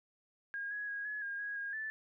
sine tone with pitch steps, 1626 / 1671 / 1644 / 1696 / 1619 / 1653 / 1628 / 1753 Hz, G#6 / G#6 / G#6 / G#6 / G#6 / G#6 / G#6 / A6, -37 / +10 / -18 / +36 / -45 / -9 / -35 / -7 cents, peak -37 dBFS, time 0.54-1.9 s, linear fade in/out 0 ms, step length 170 ms, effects none

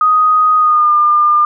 sine tone with pitch glide, 1248 to 1202.7 Hz, D#6 to D6, +5 to +41 cents, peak -7 dBFS, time 0.01-1.45 s, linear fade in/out 2 ms, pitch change -64 cents, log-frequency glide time 0.57-0.92 s, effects none

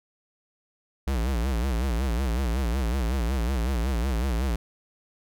square tone with vibrato, 61.74 Hz, B1, in tune, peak -24 dBFS, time 1.07-4.56 s, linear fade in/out 5 ms, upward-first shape sine, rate 5.4 Hz, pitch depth 190 cents each way, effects none

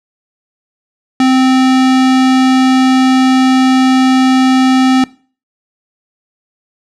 square tone, 260 Hz, C4, 11 cents flat, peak -7 dBFS, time 1.2-5.04 s, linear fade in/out 2 ms, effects noise-tail reverb RT60 0.4 s tail -21 dB re dry + low-pass 6000 Hz 12 dB/octave

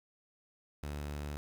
sawtooth tone, 73.2 Hz, D2, 5 cents flat, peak -34 dBFS, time 0.83-1.37 s, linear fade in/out 0 ms, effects 10-bit

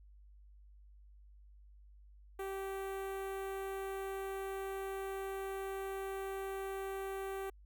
sawtooth tone with notch filter, 388.2 Hz, G4, 17 cents flat, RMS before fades -41 dBFS, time 2.39-7.5 s, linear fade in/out 5 ms, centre 4900 Hz, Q 0.54, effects added 50 Hz sine -56 dBFS peak until 7.65 s

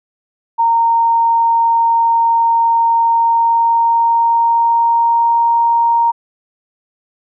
sine tone with pitch glide, 923 to 931.6 Hz, A#5 to A#5, -17 to -1 cents, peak -9 dBFS, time 0.58-6.12 s, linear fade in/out 20 ms, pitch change +16 cents, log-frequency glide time 3.03-5.43 s, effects none

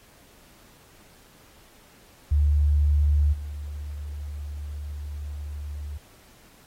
sine tone with level steps, 73.42 Hz, D2, in tune, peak -17 / -31 dBFS, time 2.31-5.98 s, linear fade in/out 10 ms, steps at 3.32 s, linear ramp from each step 20 ms, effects pink hiss -55 dBFS RMS until 6.66 s + AAC 48 kbps

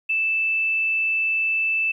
sine tone, 2639 Hz, E7, 1 cent sharp, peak -19 dBFS, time 0.09-1.92 s, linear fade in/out 10 ms, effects 10-bit

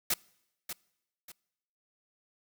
white noise with echo, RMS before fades -28 dBFS, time 0.1-0.14 s, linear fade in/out 5 ms, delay 590 ms, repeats 2, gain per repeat -10 dB, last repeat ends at 1.32 s, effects noise-tail reverb RT60 0.9 s tail -25 dB re dry

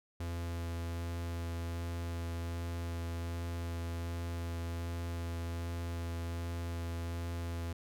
45% pulse tone with vibrato, 84.9 Hz, F2, 48 cents flat, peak -36 dBFS, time 0.2-7.73 s, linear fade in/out 5 ms, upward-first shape sine, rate 1.3 Hz, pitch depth 8 cents each way, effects none

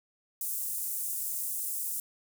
pink high-pass noise, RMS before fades -34 dBFS, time 0.41-2 s, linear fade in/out 2 ms, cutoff 8700 Hz, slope 24 dB/octave, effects none

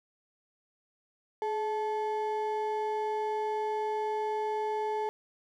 triangle ring-modulated tone, 648 Hz, E5, 30 cents flat, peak -24 dBFS, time 1.42-5.09 s, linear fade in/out 0 ms, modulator 224 Hz, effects none

